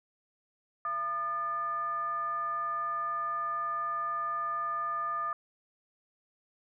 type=tone with frequency modulation; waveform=sine; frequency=1213 Hz; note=D#6; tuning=44 cents flat; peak=-30 dBFS; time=0.85-5.33 s; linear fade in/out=2 ms; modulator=537 Hz; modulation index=0.39; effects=none